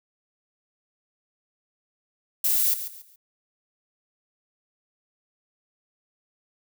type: noise with echo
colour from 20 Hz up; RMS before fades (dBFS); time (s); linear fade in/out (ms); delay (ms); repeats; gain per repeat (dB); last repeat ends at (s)
violet; -22; 2.44-2.74; 5; 140; 3; -11; 3.16
effects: none